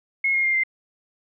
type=tone with pitch steps; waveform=sine; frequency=2168 / 2141 / 2114 / 2087 Hz; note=C#7 / C7 / C7 / C7; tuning=-39 / +39 / +17 / -5 cents; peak=-18 dBFS; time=0.24-0.636 s; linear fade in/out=5 ms; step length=99 ms; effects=none